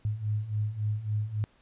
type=beating tone pair; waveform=sine; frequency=103.83 / 107.43 Hz; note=G#2 / A2; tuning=0 / -41 cents; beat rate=3.6 Hz; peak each=-33 / -29 dBFS; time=0.05-1.44 s; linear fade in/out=0 ms; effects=pink hiss -64 dBFS RMS until 1.61 s + resampled to 8000 Hz